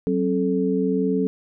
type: tone cluster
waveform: sine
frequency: 187.3 / 268.5 / 433.9 Hz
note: F#3 / C4 / A4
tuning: +21 / +45 / -24 cents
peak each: -23 dBFS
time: 0.07-1.27 s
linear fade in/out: 0 ms
effects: none